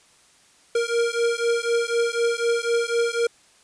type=beating tone pair; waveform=square; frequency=466.2 / 470.2 Hz; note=A#4 / A#4; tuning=0 / +15 cents; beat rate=4 Hz; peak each=-24 / -24 dBFS; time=0.75-3.27 s; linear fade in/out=5 ms; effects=white hiss -56 dBFS RMS until 3.63 s + resampled to 22050 Hz